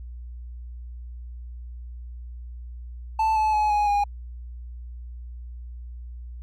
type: tone with pitch steps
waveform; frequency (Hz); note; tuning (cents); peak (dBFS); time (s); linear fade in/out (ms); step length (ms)
triangle; 880 / 863.9 / 848.1 / 832.5 / 817.3; A5 / A5 / G#5 / G#5 / G#5; 0 / -32 / +36 / +4 / -28; -17; 3.19-4.04; 5; 170
effects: added 60 Hz sine -35 dBFS peak until 6.42 s